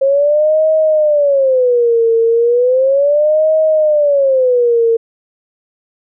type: tone with vibrato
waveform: sine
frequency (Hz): 536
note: C5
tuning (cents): +42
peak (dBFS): -8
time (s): 0.01-4.97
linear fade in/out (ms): 10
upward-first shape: sine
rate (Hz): 0.35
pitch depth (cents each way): 280
effects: none